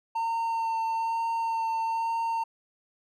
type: tone with vibrato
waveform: triangle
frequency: 909 Hz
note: A#5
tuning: 44 cents flat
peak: -24 dBFS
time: 0.15-2.44 s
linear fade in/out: 10 ms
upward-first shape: sine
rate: 1.1 Hz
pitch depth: 13 cents each way
effects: none